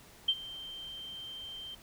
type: tone with ADSR envelope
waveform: sine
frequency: 3136 Hz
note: G7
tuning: in tune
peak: -22 dBFS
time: 0.28-1.75 s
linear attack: 8 ms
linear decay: 52 ms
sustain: -19 dB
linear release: 6 ms
effects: pink hiss -56 dBFS RMS until 1.82 s